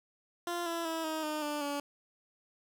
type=tone with pitch steps; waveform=15% pulse; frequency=346.7 / 335.9 / 325.4 / 315.2 / 305.3 / 295.8 / 286.5 Hz; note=F4 / E4 / E4 / D#4 / D#4 / D4 / D4; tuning=-13 / +33 / -22 / +23 / -33 / +13 / -43 cents; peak=-27 dBFS; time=0.47-1.8 s; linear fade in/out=2 ms; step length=190 ms; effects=none